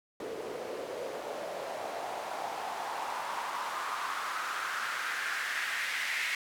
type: noise with band-pass filter sweep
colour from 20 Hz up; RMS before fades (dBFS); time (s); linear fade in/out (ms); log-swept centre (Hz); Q
white; -36; 0.2-6.35; 2; 420 to 2100; 3.3
effects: none